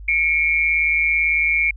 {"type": "tone pair together", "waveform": "sine", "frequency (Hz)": [2191, 2349], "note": ["C#7", "D7"], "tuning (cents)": [-21, 0], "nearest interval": "minor second", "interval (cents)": 121, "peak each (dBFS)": -18, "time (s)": [0.08, 1.71], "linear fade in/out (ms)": 5, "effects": ["added 50 Hz sine -33 dBFS peak until 1.76 s"]}